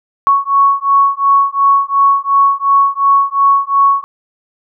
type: beating tone pair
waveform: sine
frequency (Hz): 1108.7 / 1111.5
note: C#6 / C#6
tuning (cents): 0 / +4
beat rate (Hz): 2.8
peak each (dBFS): -11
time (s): 0.27-4.04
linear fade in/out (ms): 0
effects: none